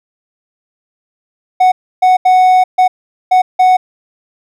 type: tone bursts at uneven times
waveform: triangle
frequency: 740 Hz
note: F#5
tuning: in tune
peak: -3 dBFS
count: 6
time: 1.6-1.72 / 2.02-2.17 / 2.25-2.64 / 2.78-2.88 / 3.31-3.42 / 3.59-3.77 s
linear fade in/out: 10 ms
effects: none